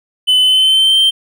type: tone with pitch glide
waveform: triangle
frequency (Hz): 3020 to 3134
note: F#7 to G7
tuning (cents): +35 to -1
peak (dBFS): -6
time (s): 0.27-1.11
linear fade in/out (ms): 20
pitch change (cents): +64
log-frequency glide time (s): 0.4-0.99
effects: none